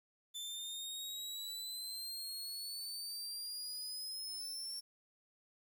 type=exponential sweep; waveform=sawtooth; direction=up; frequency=3520 to 5470 Hz; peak=-39 dBFS; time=0.34-4.81 s; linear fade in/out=20 ms; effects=11-bit